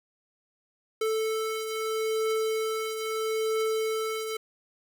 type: beating tone pair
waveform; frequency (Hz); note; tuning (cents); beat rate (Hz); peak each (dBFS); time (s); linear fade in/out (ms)
square; 440 / 440.77; A4 / A4; 0 / +3; 0.77; -28 / -36; 1.01-4.37; 5
effects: none